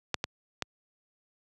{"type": "clicks", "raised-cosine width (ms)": 0.2, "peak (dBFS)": [-9, -12, -12], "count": 3, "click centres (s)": [0.143, 0.241, 0.623], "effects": ["high-pass 80 Hz 12 dB/octave"]}